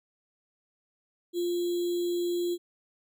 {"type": "tone with sample-and-hold", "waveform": "sine", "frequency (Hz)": 349.2, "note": "F4", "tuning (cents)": 0, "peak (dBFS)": -26, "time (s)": [1.33, 2.58], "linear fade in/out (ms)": 50, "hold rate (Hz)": 3675, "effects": []}